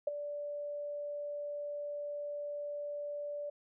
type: tone with ADSR envelope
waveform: sine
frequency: 583 Hz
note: D5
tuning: 13 cents flat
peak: -26 dBFS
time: 0.07-3.5 s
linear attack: 6 ms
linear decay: 15 ms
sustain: -11 dB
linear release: 8 ms
effects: none